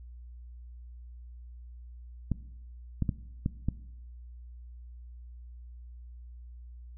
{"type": "clicks", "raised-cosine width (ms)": 5, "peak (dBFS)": -15, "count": 5, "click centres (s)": [2.317, 3.023, 3.092, 3.461, 3.686], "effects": ["noise-tail reverb RT60 0.9 s tail -19 dB re dry", "added 60 Hz sine -44 dBFS peak until 6.97 s"]}